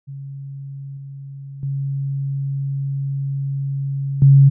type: tone with level steps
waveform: sine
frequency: 138 Hz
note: C#3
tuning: 7 cents flat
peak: -29 / -31 / -20 / -6 dBFS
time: 0.07-4.5 s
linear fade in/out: 20 ms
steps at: 0.97 / 1.63 / 4.22 s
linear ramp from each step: 2 ms
effects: none